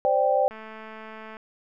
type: chord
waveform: sine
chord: C suspended second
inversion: none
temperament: just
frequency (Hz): 523.3 / 588.7 / 784.9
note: C5 / D5 / G5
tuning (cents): 0 / +4 / +2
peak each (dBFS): -23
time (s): 0.05-0.48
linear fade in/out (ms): 0
type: click train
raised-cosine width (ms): 0.5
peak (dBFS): -27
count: 189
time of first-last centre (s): 0.51-1.368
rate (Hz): 219
effects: none